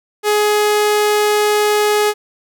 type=tone; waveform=sawtooth; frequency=419.3 Hz; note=G#4; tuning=17 cents sharp; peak=-8 dBFS; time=0.23-2.14 s; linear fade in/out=50 ms; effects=none